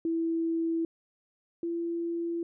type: tone pair in turn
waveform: sine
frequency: 329.6 / 338.3 Hz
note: E4 / E4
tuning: 0 / +45 cents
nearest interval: unison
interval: 45 cents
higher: second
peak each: -26 / -29 dBFS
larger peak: first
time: 0.05-0.85 / 1.63-2.43 s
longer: neither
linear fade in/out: 2 ms
effects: none